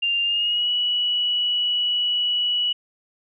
sine tone with pitch glide, 2794 to 2938 Hz, F7 to F#7, 0 to -13 cents, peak -19 dBFS, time 0.02-2.73 s, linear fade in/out 10 ms, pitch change +87 cents, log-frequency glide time 0.23-0.7 s, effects none

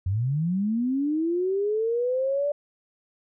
sine linear sweep, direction up, 87.1 to 587.3 Hz, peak -22 dBFS, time 0.06-2.52 s, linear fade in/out 5 ms, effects none

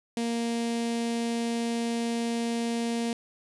sawtooth tone with notch filter, 233.1 Hz, A#3, in tune, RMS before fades -29 dBFS, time 0.17-3.13 s, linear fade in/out 2 ms, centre 1300 Hz, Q 1.1, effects resampled to 24000 Hz

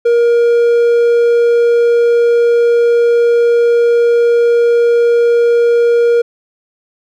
triangle tone, 471.9 Hz, A#4, 21 cents sharp, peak -5 dBFS, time 0.05-6.22 s, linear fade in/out 10 ms, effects none

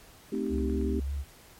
sine chord, A half-diminished seventh, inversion none, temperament equal with one note detuned, 220 / 261.6 / 311.1 / 390.2 Hz, A3 / C4 / Eb4 / G4, 0 / 0 / 0 / -8 cents, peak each -33 / -33 / -35 / -33 dBFS, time 0.32-1 s, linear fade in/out 5 ms
click train, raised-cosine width 0.5 ms, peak -37 dBFS, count 5, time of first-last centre 0.35-0.813 s, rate 8.63 Hz
sine tone with vibrato, 69.7 Hz, C#2, 10 cents sharp, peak -29 dBFS, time 0.49-1.25 s, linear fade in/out 50 ms, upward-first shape sine, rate 5 Hz, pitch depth 39 cents each way
effects pink hiss -54 dBFS RMS until 1.59 s + MP3 64 kbps

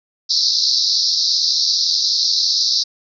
pink band-pass noise, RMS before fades -17 dBFS, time 0.29-2.84 s, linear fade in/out 20 ms, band 4000 to 5600 Hz, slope 96 dB/octave, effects none

